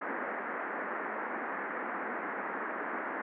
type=band-pass noise; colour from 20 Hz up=white; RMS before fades=-37 dBFS; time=0.01-3.22 s; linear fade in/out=10 ms; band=210 to 1900 Hz; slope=48 dB/octave; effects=none